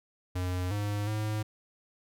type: tone with pitch steps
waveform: square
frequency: 90.7 / 103.2 / 107.3 Hz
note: F#2 / G#2 / A2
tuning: -34 / -10 / -43 cents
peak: -30 dBFS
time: 0.35-1.43 s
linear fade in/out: 10 ms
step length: 360 ms
effects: none